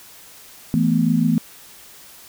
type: chord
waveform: sine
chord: E suspended fourth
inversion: none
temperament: equal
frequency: 164.81 / 220 / 246.9 Hz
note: E3 / A3 / B3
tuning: 0 / 0 / 0 cents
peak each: -19 dBFS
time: 0.74-1.38 s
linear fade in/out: 0 ms
effects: white hiss -44 dBFS RMS until 2.28 s